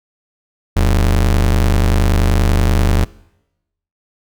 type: ring-modulated tone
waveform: square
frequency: 61.74 Hz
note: B1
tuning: in tune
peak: -8 dBFS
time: 0.76-3.05 s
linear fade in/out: 10 ms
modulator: 25.2 Hz
effects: noise-tail reverb RT60 0.9 s tail -22 dB re dry